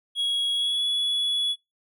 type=tone with pitch glide; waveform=triangle; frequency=3322 to 3392 Hz; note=G#7 to G#7; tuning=0 to +36 cents; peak=-21 dBFS; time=0.15-1.56 s; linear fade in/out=50 ms; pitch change=+36 cents; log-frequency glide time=0.53-0.83 s; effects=noise-tail reverb RT60 0.2 s tail -22 dB re dry